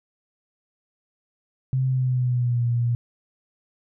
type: tone with pitch glide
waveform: sine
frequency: 130.81 to 119.26 Hz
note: C3 to A#2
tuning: 0 to +40 cents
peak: -19 dBFS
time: 1.73-2.95 s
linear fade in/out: 0 ms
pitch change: -160 cents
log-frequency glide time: 1.87-2.64 s
effects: none